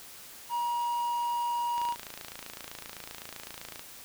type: tone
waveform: triangle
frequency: 953 Hz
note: A#5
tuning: 38 cents sharp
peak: -26 dBFS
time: 0.49-1.96 s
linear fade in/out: 50 ms
type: click train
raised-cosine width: 0.2 ms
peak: -23 dBFS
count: 57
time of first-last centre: 1.78-3.794 s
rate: 27.8 Hz
effects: white hiss -48 dBFS RMS until 4.04 s